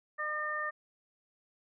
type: harmonic tone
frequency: 605 Hz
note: D#5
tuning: 49 cents flat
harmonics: 1 / 2 / 3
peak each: -42 / -36 / -35 dBFS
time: 0.18-0.71 s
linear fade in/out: 20 ms
effects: none